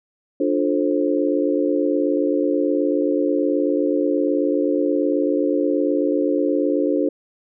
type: chord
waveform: sine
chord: D minor seventh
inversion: none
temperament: just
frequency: 293.7 / 352.4 / 440.5 / 528.6 Hz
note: D4 / F4 / A4 / C5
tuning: 0 / +16 / +2 / +18 cents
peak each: -20 / -23 / -24 / -23 dBFS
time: 0.4-7.09 s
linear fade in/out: 5 ms
effects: none